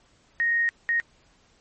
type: tone bursts at uneven times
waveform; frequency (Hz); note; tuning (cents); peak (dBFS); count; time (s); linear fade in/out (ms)
sine; 1864.7; A#6; 0; -20; 2; 0.4-0.69 / 0.89-1; 0
effects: pink hiss -61 dBFS RMS until 1.6 s + MP3 32 kbps